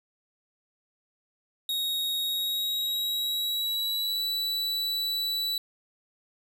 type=tone with pitch glide; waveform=45% pulse; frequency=3763 to 3950 Hz; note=A#7 to B7; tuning=+16 to 0 cents; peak=-26 dBFS; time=1.69-5.58 s; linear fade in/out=2 ms; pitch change=+84 cents; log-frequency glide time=2.21-4.24 s; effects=none